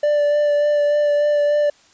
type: tone with vibrato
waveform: triangle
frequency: 587.3 Hz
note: D5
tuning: in tune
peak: -12 dBFS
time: 0.03-1.7 s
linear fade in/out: 5 ms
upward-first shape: sine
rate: 3.4 Hz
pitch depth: 14 cents each way
effects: white hiss -53 dBFS RMS until 1.93 s + resampled to 16000 Hz